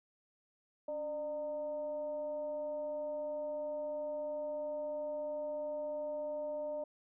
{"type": "tone with frequency modulation", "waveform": "sine", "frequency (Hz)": 600, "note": "D5", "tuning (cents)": 37, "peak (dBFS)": -36, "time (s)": [0.88, 6.84], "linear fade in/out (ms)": 5, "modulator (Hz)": 317, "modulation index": 0.39, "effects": []}